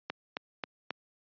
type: click train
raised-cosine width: 0.3 ms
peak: -17 dBFS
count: 4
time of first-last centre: 0.1-0.906 s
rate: 3.72 Hz
effects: high-pass 200 Hz 12 dB/octave + resampled to 11025 Hz